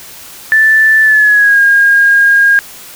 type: tone with pitch glide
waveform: sine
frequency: 1760 to 1623.3 Hz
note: A6 to G#6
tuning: 0 to -40 cents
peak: -4 dBFS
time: 0.52-2.59 s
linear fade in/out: 0 ms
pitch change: -140 cents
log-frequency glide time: 1.02-1.6 s
effects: white hiss -32 dBFS RMS until 2.95 s